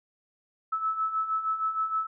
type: beating tone pair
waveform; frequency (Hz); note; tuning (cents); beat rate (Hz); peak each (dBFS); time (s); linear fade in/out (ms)
sine; 1300 / 1306.4; E6 / E6; -24 / -16; 6.4; -33 / -27; 0.72-2.07; 10
effects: none